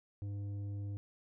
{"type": "tone with tanh clipping", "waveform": "sine", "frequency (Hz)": 100.9, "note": "G#2", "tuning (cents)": -49, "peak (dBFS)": -39, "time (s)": [0.22, 0.97], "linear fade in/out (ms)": 0, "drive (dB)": 8, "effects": []}